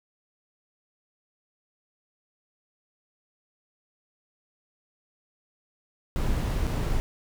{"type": "noise with dropouts", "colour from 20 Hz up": "brown", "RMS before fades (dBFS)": -26, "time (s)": [6.16, 7], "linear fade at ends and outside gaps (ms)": 0, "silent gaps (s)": [6.668, 6.674], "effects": []}